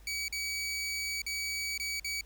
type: tone with dropouts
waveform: 20% pulse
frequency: 2276 Hz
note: C#7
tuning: 45 cents sharp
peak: -28 dBFS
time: 0.07-2.21 s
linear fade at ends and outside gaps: 2 ms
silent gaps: 0.282-0.325 / 1.219-1.264 / 1.778-1.798 / 1.998-2.045 s
effects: added 50 Hz sine -52 dBFS peak until 2.25 s + pink hiss -62 dBFS RMS until 2.25 s